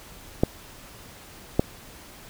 clicks, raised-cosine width 2 ms, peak -4 dBFS, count 2, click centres 0.435 / 1.595 s, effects pink hiss -46 dBFS RMS until 2.29 s

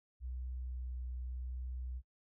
sine tone with vibrato, 62.5 Hz, B1, 21 cents sharp, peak -39 dBFS, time 0.2-2.02 s, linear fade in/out 50 ms, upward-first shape triangle, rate 0.86 Hz, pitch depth 12 cents each way, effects noise-tail reverb RT60 0.1 s tail -21 dB re dry

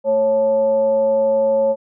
sine tone with frequency modulation, 549 Hz, C#5, 17 cents flat, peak -13 dBFS, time 0.04-1.76 s, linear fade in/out 50 ms, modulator 327 Hz, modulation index 0.33, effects none

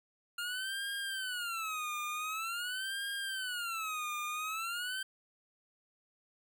25% pulse tone with vibrato, 1396.9 Hz, F6, in tune, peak -32 dBFS, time 0.38-5.03 s, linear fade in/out 5 ms, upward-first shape sine, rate 0.46 Hz, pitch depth 250 cents each way, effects none

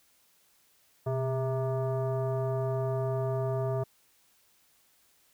sine tone with frequency modulation, 126.1 Hz, B2, 36 cents sharp, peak -27 dBFS, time 1.06-3.84 s, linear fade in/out 10 ms, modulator 529 Hz, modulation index 1.1, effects white hiss -66 dBFS RMS until 5.33 s

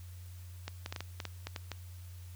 clicks, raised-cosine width 0.2 ms, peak -21 dBFS, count 10, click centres 0.68 / 0.861 / 0.925 / 0.962 / 1.006 / 1.202 / 1.253 / 1.47 / 1.562 / 1.717 s, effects added 89 Hz sine -45 dBFS peak until 2.35 s + white hiss -60 dBFS RMS until 2.35 s

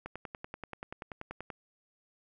click train, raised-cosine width 0.5 ms, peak -25 dBFS, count 16, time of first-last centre 0.06-1.502 s, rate 10.4 Hz, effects none

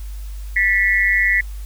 sine tone with amplitude modulation, 1964 Hz, B6, 10 cents flat, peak -9 dBFS, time 0.56-1.41 s, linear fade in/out 5 ms, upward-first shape sine, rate 196 Hz, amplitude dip 95%, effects added 50 Hz sine -27 dBFS peak until 1.65 s + white hiss -47 dBFS RMS until 1.65 s

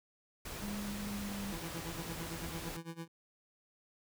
pink noise, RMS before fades -44 dBFS, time 0.45-2.77 s, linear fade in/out 5 ms
sine tone with pitch glide, 204.7 to 199.68 Hz, G#3 to G3, -25 to +32 cents, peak -39 dBFS, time 0.62-1.53 s, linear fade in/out 5 ms, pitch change -43 cents, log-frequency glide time 1.06-1.41 s
25% pulse tone with tremolo, 166 Hz, E3, 12 cents sharp, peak -36 dBFS, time 1.52-3.08 s, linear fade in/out 10 ms, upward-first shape sine, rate 8.9 Hz, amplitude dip 90%
effects none

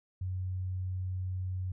sine tone, 92.5 Hz, F#2, in tune, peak -32 dBFS, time 0.21-1.72 s, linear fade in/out 5 ms, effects none

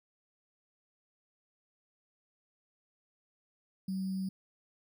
sine tone with sample-and-hold, 190 Hz, F#3, 46 cents sharp, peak -32 dBFS, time 3.88-4.29 s, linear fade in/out 5 ms, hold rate 4900 Hz, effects none

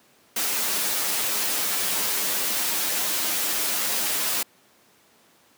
white noise with comb filter, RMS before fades -25 dBFS, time 0.36-4.43 s, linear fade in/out 5 ms, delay 9.7 ms, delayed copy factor +0.75, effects pink hiss -58 dBFS RMS until 5.57 s + high-pass 200 Hz 12 dB/octave

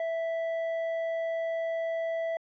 triangle tone with hard clipping, 659 Hz, E5, 1 cent flat, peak -30 dBFS, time 0-2.37 s, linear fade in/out 2 ms, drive 10 dB, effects low-pass 3000 Hz 12 dB/octave

